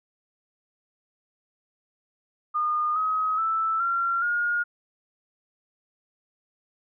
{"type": "tone with pitch steps", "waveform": "sine", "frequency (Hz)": [1220, 1268.9, 1319.7, 1372.6, 1427.6], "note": ["D#6", "D#6", "E6", "F6", "F6"], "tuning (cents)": [-34, 34, 2, -30, 38], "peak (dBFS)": -22, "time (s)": [2.54, 4.64], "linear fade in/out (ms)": 20, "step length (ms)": 420, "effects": []}